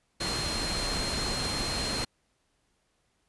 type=tone in noise; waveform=sine; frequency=4198 Hz; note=C8; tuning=5 cents sharp; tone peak=-33 dBFS; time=0.2-2.05 s; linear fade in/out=10 ms; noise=pink; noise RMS=-32 dBFS; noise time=0.2-2.05 s; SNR=-4 dB; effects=pink hiss -73 dBFS RMS until 3.28 s + resampled to 24000 Hz